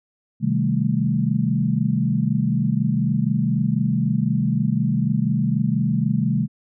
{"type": "chord", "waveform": "sine", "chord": "A half-diminished seventh", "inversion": "first", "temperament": "equal with one note detuned", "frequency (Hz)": [129.46, 155.56, 196, 220], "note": ["C3", "Eb3", "G3", "A3"], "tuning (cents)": [-18, 0, 0, 0], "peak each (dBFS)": -23, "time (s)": [0.4, 6.48], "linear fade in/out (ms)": 50, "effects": []}